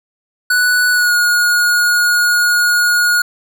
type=tone with pitch glide; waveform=square; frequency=1479 to 1441.1 Hz; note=F#6 to F#6; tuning=-1 to -46 cents; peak=-11 dBFS; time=0.5-3.22 s; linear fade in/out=5 ms; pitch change=-45 cents; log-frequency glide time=0.92-1.13 s; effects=none